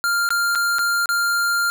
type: tone with dropouts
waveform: square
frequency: 1396.9 Hz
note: F6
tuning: in tune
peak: -18 dBFS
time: 0.04-1.7 s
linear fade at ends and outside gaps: 0 ms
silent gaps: 0.29-0.305 / 0.551-0.556 / 0.785-0.791 / 1.058-1.09 s
effects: none